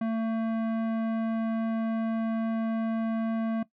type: tone with tanh clipping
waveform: sine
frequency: 224.7 Hz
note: A3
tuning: 37 cents sharp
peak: -28 dBFS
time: 0.01-3.63 s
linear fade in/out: 5 ms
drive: 15 dB
effects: noise-tail reverb RT60 0.1 s tail -18 dB re dry